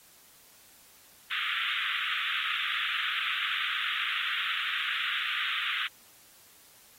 white band-pass noise, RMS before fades -32 dBFS, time 1.31-5.87 s, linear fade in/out 0 ms, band 1200 to 3600 Hz, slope 96 dB/octave, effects white hiss -57 dBFS RMS until 6.98 s + AAC 48 kbps

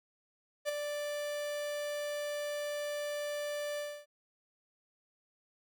45% pulse tone with ADSR envelope, 587.3 Hz, D5, in tune, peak -29 dBFS, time 0.65-4.06 s, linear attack 37 ms, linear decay 13 ms, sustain -6 dB, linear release 280 ms, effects none

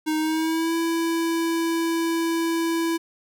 square tone with pitch glide, 311.1 to 331.5 Hz, D#4 to E4, 0 to +10 cents, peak -22 dBFS, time 0.06-2.98 s, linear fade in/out 20 ms, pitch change +110 cents, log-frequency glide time 0.18-0.74 s, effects none

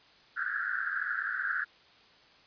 pink band-pass noise, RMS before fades -33 dBFS, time 0.36-1.65 s, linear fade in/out 20 ms, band 1400 to 1700 Hz, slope 96 dB/octave, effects white hiss -59 dBFS RMS until 2.46 s + resampled to 11025 Hz

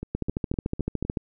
two click trains, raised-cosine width 3 ms, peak -13 / -19 dBFS, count 15 / 5, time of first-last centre 0.15-1.172 / 0.03-1.05 s, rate 13.7 / 3.92 Hz, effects none

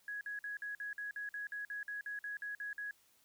sine tone bursts, 1668 Hz, G#6, 7 cents sharp, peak -39 dBFS, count 16, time 0.08-2.91 s, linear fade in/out 2 ms, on 130 ms, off 50 ms, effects white hiss -70 dBFS RMS until 3.24 s

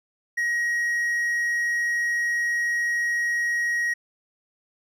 triangle tone, 1893 Hz, A#6, 26 cents sharp, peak -20 dBFS, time 0.37-3.94 s, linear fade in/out 10 ms, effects none

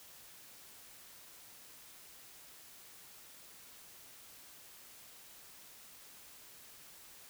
silence, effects white hiss -56 dBFS RMS until 7.29 s

